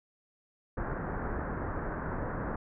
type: low-pass noise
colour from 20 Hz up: pink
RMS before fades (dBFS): -35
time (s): 0.77-2.56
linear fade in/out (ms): 5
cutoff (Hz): 1700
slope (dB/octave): 48
effects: none